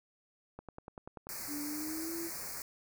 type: click train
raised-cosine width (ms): 1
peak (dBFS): -31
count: 8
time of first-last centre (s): 0.59-1.27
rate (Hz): 10.3
type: band-stop noise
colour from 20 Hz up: white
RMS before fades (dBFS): -42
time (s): 1.29-2.62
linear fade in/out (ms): 0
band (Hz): 2400 to 4300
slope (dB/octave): 96
type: tone with pitch glide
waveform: sine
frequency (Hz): 292.8 to 334.4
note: D4 to E4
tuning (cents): -5 to +25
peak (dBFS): -38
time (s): 1.47-2.31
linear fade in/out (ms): 50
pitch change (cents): +230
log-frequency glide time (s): 1.64-2.15
effects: none